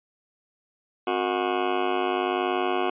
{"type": "tone with amplitude modulation", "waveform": "20% pulse", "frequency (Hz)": 364.6, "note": "F#4", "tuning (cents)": -25, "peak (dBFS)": -14, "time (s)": [1.07, 2.9], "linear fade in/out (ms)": 5, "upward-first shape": "sine", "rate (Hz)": 101, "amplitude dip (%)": 90, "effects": ["resampled to 8000 Hz"]}